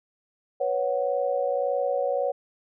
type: chord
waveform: sine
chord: B suspended second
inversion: none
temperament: just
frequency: 493.9 / 555.6 / 740.8 Hz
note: B4 / C#5 / F#5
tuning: 0 / +4 / +2 cents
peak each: -28 / -25 / -30 dBFS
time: 0.6-2.32 s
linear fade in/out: 10 ms
effects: none